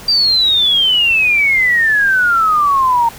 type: exponential sweep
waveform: sine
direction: down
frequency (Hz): 4752 to 915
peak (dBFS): -9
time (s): 0.08-3.09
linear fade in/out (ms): 5
effects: pink hiss -34 dBFS RMS until 3.18 s